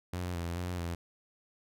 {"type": "tone with vibrato", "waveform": "sawtooth", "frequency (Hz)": 87.31, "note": "F2", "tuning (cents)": 0, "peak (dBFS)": -30, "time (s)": [0.13, 0.95], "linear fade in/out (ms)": 5, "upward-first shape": "square", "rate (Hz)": 2.3, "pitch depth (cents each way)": 40, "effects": []}